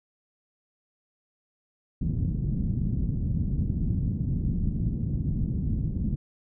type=low-pass noise; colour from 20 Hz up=white; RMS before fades=-27 dBFS; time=2.01-6.16 s; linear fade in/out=10 ms; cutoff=190 Hz; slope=24 dB/octave; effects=none